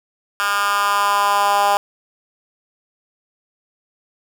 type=tone with high-pass filter sweep; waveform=10% pulse; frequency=202.5 Hz; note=G#3; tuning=43 cents flat; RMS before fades=-17 dBFS; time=0.4-1.77 s; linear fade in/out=0 ms; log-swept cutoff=1400 to 780 Hz; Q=3; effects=none